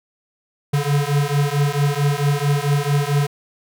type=beating tone pair; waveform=square; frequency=141.5 / 146 Hz; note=C#3 / D3; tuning=+36 / -10 cents; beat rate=4.5 Hz; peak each=-20 dBFS; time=0.73-3.27 s; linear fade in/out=10 ms; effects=none